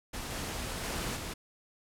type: noise with level steps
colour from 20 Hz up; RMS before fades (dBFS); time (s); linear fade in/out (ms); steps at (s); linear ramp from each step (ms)
pink; -39 / -37 / -35 / -39; 0.13-1.34; 10; 0.3 / 0.83 / 1.16; 10
effects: low-pass 12000 Hz 12 dB/octave